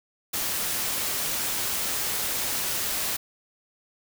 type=noise; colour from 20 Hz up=white; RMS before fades=-28 dBFS; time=0.33-3.17 s; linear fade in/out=10 ms; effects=none